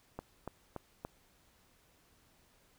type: click train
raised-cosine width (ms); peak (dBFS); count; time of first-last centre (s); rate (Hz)
1; -26; 4; 0.19-1.05; 3.49
effects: pink hiss -68 dBFS RMS until 2.78 s